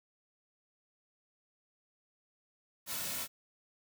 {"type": "noise with comb filter", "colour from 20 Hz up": "white", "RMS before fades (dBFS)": -38, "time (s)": [2.86, 3.28], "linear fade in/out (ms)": 50, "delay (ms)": 2.5, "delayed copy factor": -0.55, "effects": []}